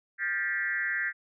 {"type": "tone with frequency modulation", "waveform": "sine", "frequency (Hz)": 1760, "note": "A6", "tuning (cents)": 0, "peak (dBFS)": -27, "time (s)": [0.18, 1.13], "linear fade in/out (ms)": 50, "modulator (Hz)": 179, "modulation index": 1.4, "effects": []}